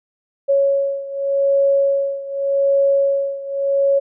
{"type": "beating tone pair", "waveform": "sine", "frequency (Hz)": [554, 554.85], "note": ["C#5", "C#5"], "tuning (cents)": [-1, 2], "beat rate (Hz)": 0.85, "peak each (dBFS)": [-16, -19], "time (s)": [0.48, 4], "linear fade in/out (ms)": 20, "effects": []}